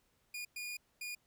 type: tone bursts at uneven times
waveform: sawtooth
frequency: 2438 Hz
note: D#7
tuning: 36 cents flat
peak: -37 dBFS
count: 3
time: 0.34-0.45 / 0.56-0.77 / 1.01-1.15 s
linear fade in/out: 5 ms
effects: pink hiss -75 dBFS RMS until 1.26 s